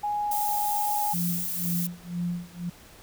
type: tone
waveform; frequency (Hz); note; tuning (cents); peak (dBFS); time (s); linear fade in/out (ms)
sine; 830.6; G#5; 0; -25; 0.03-1.14; 10
type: noise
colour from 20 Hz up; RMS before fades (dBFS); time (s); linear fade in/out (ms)
violet; -31; 0.31-1.87; 5
type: tone with tremolo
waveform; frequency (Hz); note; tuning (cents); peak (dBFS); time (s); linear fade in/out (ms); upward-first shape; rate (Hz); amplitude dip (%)
sine; 174.61; F3; 0; -25; 1.13-2.7; 10; sine; 2; 95
effects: pink hiss -51 dBFS RMS until 3.02 s